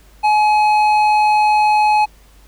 sine tone with hard clipping, 847 Hz, G#5, 34 cents sharp, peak -12 dBFS, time 0.23-2.06 s, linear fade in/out 20 ms, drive 8 dB, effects added 50 Hz sine -45 dBFS peak until 2.47 s + pink hiss -51 dBFS RMS until 2.47 s

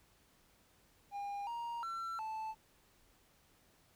triangle tone with pitch steps, 807 / 939 / 1349 / 877 Hz, G#5 / A#5 / E6 / A5, -50 / +12 / +40 / -6 cents, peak -37 dBFS, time 1.11-2.55 s, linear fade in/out 50 ms, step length 360 ms, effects pink hiss -69 dBFS RMS until 3.95 s

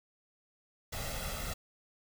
pink noise with comb filter, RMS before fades -38 dBFS, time 0.92-1.54 s, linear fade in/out 10 ms, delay 1.5 ms, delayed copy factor +0.7, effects none

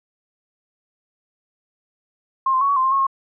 sine tone with pitch steps, 1065 / 1041 / 1112 / 1125 / 1042 / 1057 / 1093 / 1078 Hz, C6 / C6 / C#6 / C#6 / C6 / C6 / C#6 / C#6, +30 / -9 / +5 / +25 / -7 / +17 / -25 / -49 cents, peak -15 dBFS, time 2.46-3.068 s, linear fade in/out 5 ms, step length 76 ms, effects none

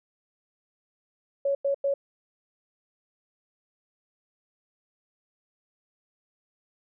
sine tone bursts, 557 Hz, C#5, 8 cents sharp, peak -22 dBFS, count 3, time 1.45-1.94 s, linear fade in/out 5 ms, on 100 ms, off 95 ms, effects none

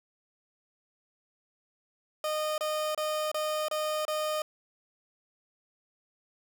30% pulse tone bursts, 614 Hz, D#5, 23 cents flat, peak -26 dBFS, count 6, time 2.24-4.42 s, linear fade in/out 2 ms, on 340 ms, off 28 ms, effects none

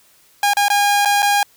sawtooth tone with dropouts, 814 Hz, G#5, 35 cents flat, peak -9 dBFS, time 0.43-1.43 s, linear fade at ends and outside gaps 2 ms, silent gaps 0.535-0.569 / 0.683-0.701 / 1.05-1.056 / 1.222-1.227 s, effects white hiss -53 dBFS RMS until 1.56 s

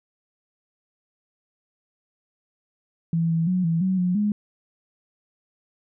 sine tone with pitch steps, 165.7 / 164.2 / 182.8 / 165.1 / 187.7 / 179.9 / 208.2 Hz, E3 / E3 / F#3 / E3 / F#3 / F#3 / G#3, +9 / -6 / -21 / +3 / +25 / -48 / +5 cents, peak -19 dBFS, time 3.13-4.32 s, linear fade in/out 2 ms, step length 170 ms, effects none

